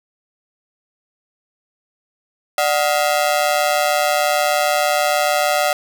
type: ring-modulated tone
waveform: sawtooth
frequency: 667 Hz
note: E5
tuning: 20 cents sharp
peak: -8 dBFS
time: 2.58-5.73 s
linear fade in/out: 2 ms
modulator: 73.3 Hz
effects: none